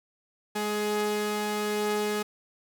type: tone pair together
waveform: sawtooth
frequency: 209.3 / 419.7 Hz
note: G#3 / G#4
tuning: +14 / +18 cents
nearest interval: octave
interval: 1204 cents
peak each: -28 / -24 dBFS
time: 0.55-2.23 s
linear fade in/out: 10 ms
effects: none